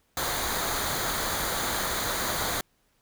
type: noise with comb filter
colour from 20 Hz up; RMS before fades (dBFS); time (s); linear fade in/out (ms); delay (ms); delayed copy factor
pink; -29; 0.17-2.61; 2; 0.37; -0.6
effects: pink hiss -69 dBFS RMS until 3.01 s